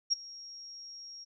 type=tone with ADSR envelope; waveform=sine; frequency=5588 Hz; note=F8; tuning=in tune; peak=-22 dBFS; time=0.1-1.25 s; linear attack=26 ms; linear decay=16 ms; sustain=-22 dB; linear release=21 ms; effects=none